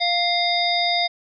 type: harmonic tone with a mistuned harmonic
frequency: 698.5 Hz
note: F5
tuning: in tune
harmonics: 1 / 3 / 5 / 7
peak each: -22 / -25 / -23 / -25 dBFS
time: 0-1.08 s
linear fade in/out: 20 ms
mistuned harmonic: 5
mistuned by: +86 cents
effects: none